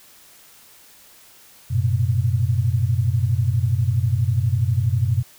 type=tone cluster; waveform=sine; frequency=93.5 / 113.6 / 125.9 Hz; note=F#2 / A#2 / B2; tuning=+19 / -44 / +34 cents; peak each=-21 dBFS; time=1.7-5.23 s; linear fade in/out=20 ms; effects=white hiss -49 dBFS RMS until 5.38 s